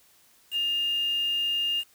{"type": "tone with quantisation", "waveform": "sine", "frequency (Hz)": 2821, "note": "F7", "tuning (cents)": 17, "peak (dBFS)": -24, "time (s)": [0.51, 1.84], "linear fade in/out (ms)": 50, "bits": 7, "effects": ["white hiss -60 dBFS RMS until 1.94 s"]}